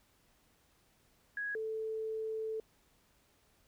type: tone pair in turn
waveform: sine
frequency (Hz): 1661.2 / 440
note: G#6 / A4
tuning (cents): 0 / 0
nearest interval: octave + major seventh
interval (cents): 2300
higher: first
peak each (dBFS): -35 / -35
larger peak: neither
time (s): 1.37-1.55 / 1.55-2.6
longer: second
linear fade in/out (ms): 2
effects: pink hiss -70 dBFS RMS until 3.67 s